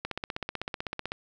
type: click train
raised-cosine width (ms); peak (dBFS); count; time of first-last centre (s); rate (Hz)
0.3; -16; 18; 0.05-1.119; 15.9
effects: none